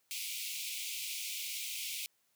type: high-pass noise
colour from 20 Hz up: pink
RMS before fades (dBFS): -40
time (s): 0.11-2.06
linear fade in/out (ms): 0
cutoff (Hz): 2200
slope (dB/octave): 96
effects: white hiss -75 dBFS RMS until 2.35 s + high-pass 80 Hz 12 dB/octave